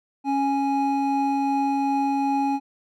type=tone pair together; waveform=triangle; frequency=276 / 830.6 Hz; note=C#4 / G#5; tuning=-7 / 0 cents; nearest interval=octave + perfect fifth; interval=1907 cents; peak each=-21 dBFS; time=0.24-2.6 s; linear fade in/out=50 ms; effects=none